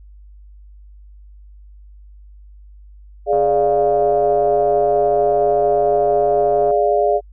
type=chord; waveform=sine; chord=D diminished; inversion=second; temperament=equal; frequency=415.3 / 587.3 / 698.5 Hz; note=Ab4 / D5 / F5; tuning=0 / 0 / 0 cents; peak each=-17 dBFS; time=3.26-7.21 s; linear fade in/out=50 ms
type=click train; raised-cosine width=1 ms; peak=-20 dBFS; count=464; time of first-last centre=3.33-6.71 s; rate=137 Hz
effects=added 50 Hz sine -39 dBFS peak until 7.32 s